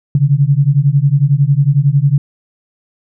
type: beating tone pair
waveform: sine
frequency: 135.8 / 146.8 Hz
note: C#3 / D3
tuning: -35 / 0 cents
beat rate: 11 Hz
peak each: -11 dBFS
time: 0.15-2.18 s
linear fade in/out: 2 ms
effects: none